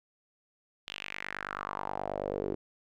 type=tone with band-pass filter sweep; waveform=sawtooth; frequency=49.34 Hz; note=G1; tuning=12 cents sharp; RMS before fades=-37 dBFS; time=0.87-2.55 s; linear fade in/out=10 ms; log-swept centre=3200 to 370 Hz; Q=3.7; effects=none